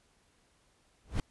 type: noise with exponential growth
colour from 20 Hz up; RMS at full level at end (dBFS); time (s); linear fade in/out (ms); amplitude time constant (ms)
brown; -24; 1.05-1.2; 2; 32
effects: pink hiss -69 dBFS RMS until 1.3 s + resampled to 24000 Hz